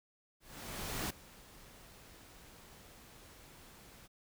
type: noise with ADSR envelope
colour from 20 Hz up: pink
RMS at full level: -37 dBFS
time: 0.4-4.08 s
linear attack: 700 ms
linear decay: 8 ms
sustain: -20 dB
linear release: 25 ms
effects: none